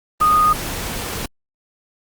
sine tone in noise, 1235 Hz, D#6, 13 cents flat, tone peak -11 dBFS, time 0.21-0.53 s, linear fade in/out 5 ms, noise pink, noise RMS -26 dBFS, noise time 0.2-1.26 s, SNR +12 dB, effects Opus 32 kbps

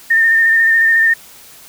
sine tone with vibrato, 1816 Hz, A#6, 46 cents flat, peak -8 dBFS, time 0.1-1.14 s, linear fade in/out 10 ms, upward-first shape square, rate 14 Hz, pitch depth 21 cents each way, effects white hiss -40 dBFS RMS until 1.68 s

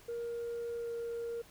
sine tone with pitch glide, 470 to 467 Hz, A#4 to A#4, +14 to +3 cents, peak -34 dBFS, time 0.08-1.42 s, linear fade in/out 10 ms, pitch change -11 cents, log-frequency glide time 0.75-0.9 s, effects tanh soft clip ceiling -34 dBFS + pink hiss -59 dBFS RMS until 1.5 s

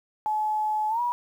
sine tone with pitch glide, 856 to 966.4 Hz, A5 to B5, -48 to -38 cents, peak -23 dBFS, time 0.26-1.12 s, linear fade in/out 0 ms, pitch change +210 cents, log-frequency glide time 0.89-1.01 s, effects 9-bit

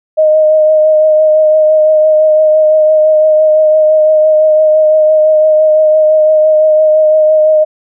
sine tone with vibrato, 620 Hz, D#5, 6 cents flat, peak -4 dBFS, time 0.17-7.65 s, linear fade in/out 20 ms, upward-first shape triangle, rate 5.9 Hz, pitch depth 20 cents each way, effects none

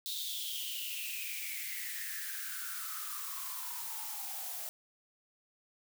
blue noise with high-pass filter sweep, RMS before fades -40 dBFS, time 0.06-4.69 s, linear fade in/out 0 ms, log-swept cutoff 3800 to 670 Hz, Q 9.3, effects none

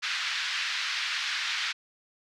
pink band-pass noise, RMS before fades -31 dBFS, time 0.02-1.73 s, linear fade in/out 20 ms, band 1500 to 4900 Hz, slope 24 dB/octave, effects none

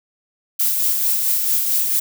violet noise with tremolo, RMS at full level -17 dBFS, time 0.59-2 s, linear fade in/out 10 ms, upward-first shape sine, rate 4.5 Hz, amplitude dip 35%, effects none

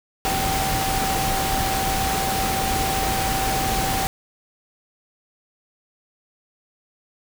sine tone in noise, 773 Hz, G5, 24 cents flat, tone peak -24 dBFS, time 0.25-4.07 s, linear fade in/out 0 ms, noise pink, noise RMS -24 dBFS, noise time 0.25-4.07 s, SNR -3 dB, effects none

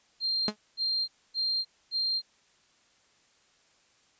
sine tone bursts, 4186 Hz, C8, in tune, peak -26 dBFS, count 4, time 0.2-2.22 s, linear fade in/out 50 ms, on 310 ms, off 260 ms
sawtooth tone with exponential decay, 211.7 Hz, G#3, 33 cents sharp, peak -20 dBFS, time 0.48-0.56 s, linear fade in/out 2 ms, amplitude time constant 16 ms
effects white hiss -65 dBFS RMS until 4.19 s + resampled to 16000 Hz

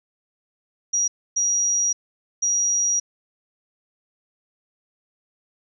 sine tone bursts at uneven times, 5750 Hz, F8, 50 cents sharp, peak -18 dBFS, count 3, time 0.93-1.08 / 1.36-1.93 / 2.42-3 s, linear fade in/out 10 ms, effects none

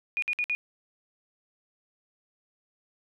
sine tone bursts, 2451 Hz, D#7, 27 cents flat, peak -25 dBFS, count 4, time 0.17-0.55 s, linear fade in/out 0 ms, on 53 ms, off 56 ms, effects none

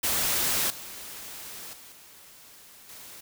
white noise with level steps, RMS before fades -26 / -41 / -48 / -51 / -45 dBFS, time 0.03-3.21 s, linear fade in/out 10 ms, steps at 0.7 / 1.73 / 1.92 / 2.89 s, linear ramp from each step 2 ms, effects none

